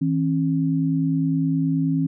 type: tone pair together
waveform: sine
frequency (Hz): 160.9 / 270.6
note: E3 / C#4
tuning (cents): -42 / -42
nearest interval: major sixth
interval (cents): 900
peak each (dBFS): -21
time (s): 0.01-2.07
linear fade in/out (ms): 10
effects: none